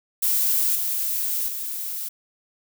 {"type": "noise with level steps", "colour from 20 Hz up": "violet", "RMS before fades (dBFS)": [-21, -25, -30], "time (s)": [0.22, 2.09], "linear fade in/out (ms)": 10, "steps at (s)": [0.75, 1.48], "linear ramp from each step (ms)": 5, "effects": []}